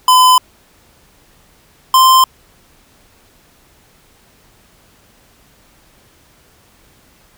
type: tone pair in turn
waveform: square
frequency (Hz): 1014 / 1041.3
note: B5 / C6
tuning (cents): +45 / -9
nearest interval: unison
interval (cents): 46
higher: second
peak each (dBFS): -6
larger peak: neither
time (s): 0.08-0.38 / 1.94-2.24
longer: neither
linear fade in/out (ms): 2
effects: pink hiss -50 dBFS RMS until 7.37 s